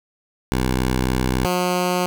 10% pulse tone pair in turn, 63.6 / 179.89 Hz, C2 / F#3, -48 / -48 cents, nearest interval octave + tritone, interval 1800 cents, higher second, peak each -10 dBFS, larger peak neither, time 0.52-1.45 / 1.45-2.06 s, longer first, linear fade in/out 0 ms, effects none

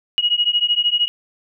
sine beating tone pair, 2890 / 2903 Hz, F#7 / F#7, -41 / -34 cents, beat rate 13 Hz, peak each -18 dBFS, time 0.18-1.08 s, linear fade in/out 0 ms, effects none

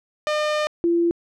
sawtooth / sine tone pair in turn, 605 / 340.8 Hz, D#5 / F4, -49 / -42 cents, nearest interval minor seventh, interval 993 cents, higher first, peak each -16 dBFS, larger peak neither, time 0.27-0.67 / 0.84-1.11 s, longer first, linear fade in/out 0 ms, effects low-pass 5000 Hz 12 dB/octave

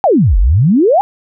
sine exponential two-way sweep, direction down then up, 843 to 40.91 to 843 Hz, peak -6 dBFS, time 0.04-1.01 s, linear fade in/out 0 ms, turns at 0.38 s, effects none

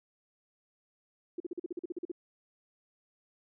sine tone bursts, 349.1 Hz, F4, 1 cent flat, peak -33 dBFS, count 12, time 1.38-2.117 s, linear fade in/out 5 ms, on 22 ms, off 43 ms, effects none

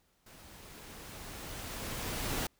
pink noise with level ramp, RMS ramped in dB -55 to -34 dBFS, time 0.26-2.47 s, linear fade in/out 5 ms, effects pink hiss -72 dBFS RMS until 2.59 s

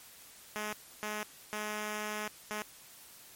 5% pulse tone bursts at uneven times, 211.8 Hz, G#3, 34 cents sharp, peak -24 dBFS, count 4, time 0.56-0.73 / 1.03-1.23 / 1.53-2.28 / 2.51-2.62 s, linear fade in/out 0 ms, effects white hiss -54 dBFS RMS until 3.35 s + MP3 64 kbps

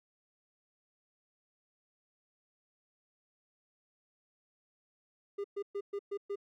triangle tone bursts, 402.8 Hz, G4, 47 cents sharp, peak -32 dBFS, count 6, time 5.38-6.358 s, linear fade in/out 10 ms, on 63 ms, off 120 ms, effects none

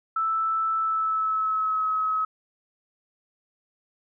sine tone with pitch glide, 1318.5 to 1281 Hz, E6 to E6, 0 to -50 cents, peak -22 dBFS, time 0.16-2.25 s, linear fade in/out 5 ms, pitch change -50 cents, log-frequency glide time 0.78-1.86 s, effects none

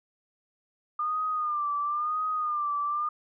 sine tone with vibrato, 1207 Hz, D6, 47 cents sharp, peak -26 dBFS, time 0.99-3.09 s, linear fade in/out 5 ms, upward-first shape sine, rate 0.98 Hz, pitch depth 67 cents each way, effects none

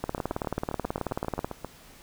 two click trains, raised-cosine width 1 ms, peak -19 / -14 dBFS, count 12 / 27, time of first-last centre 0.18-1.647 / 0.04-1.445 s, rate 7.5 / 18.5 Hz, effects pink hiss -52 dBFS RMS until 2.02 s

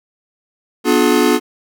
square chord, B diminished seventh, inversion none, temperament just, 246.9 / 296.3 / 355.6 / 426.7 Hz, B3 / D4 / F4 / Ab4, 0 / +15 / +31 / +47 cents, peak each -17 dBFS, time 0.84-1.4 s, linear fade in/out 50 ms, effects none

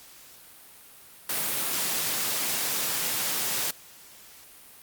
white high-pass noise, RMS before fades -28 dBFS, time 1.29-3.71 s, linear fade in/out 5 ms, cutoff 110 Hz, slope 96 dB/octave, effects white hiss -50 dBFS RMS until 4.82 s + Opus 48 kbps

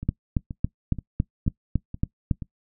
two click trains, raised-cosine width 5 ms, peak -9 / -20 dBFS, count 9 / 6, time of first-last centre 0.09-2.312 / 0.03-2.422 s, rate 3.6 / 2.09 Hz, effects noise-tail reverb RT60 0.1 s tail -21 dB re dry

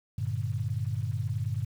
sine chord, G minor, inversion none, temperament equal, 98 / 116.54 / 146.83 Hz, G2 / Bb2 / D3, 0 / 0 / 0 cents, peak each -32 / -31 / -36 dBFS, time 0.18-1.65 s, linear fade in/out 5 ms, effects 9-bit

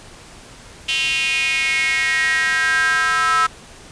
square tone with high-pass filter sweep, 145.4 Hz, D3, 17 cents flat, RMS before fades -18 dBFS, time 0.88-3.47 s, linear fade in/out 10 ms, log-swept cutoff 2900 to 1300 Hz, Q 6.7, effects pink hiss -41 dBFS RMS until 3.91 s + resampled to 22050 Hz

